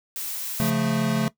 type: noise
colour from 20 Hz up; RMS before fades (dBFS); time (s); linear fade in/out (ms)
blue; -31; 0.16-0.7; 0
type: chord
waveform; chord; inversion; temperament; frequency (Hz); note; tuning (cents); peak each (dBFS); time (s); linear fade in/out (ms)
square; Db augmented; none; equal; 138.59 / 174.61 / 220; Db3 / F3 / A3; 0 / 0 / 0; -27 / -28 / -24; 0.6-1.28; 0
effects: noise-tail reverb RT60 0.1 s tail -18 dB re dry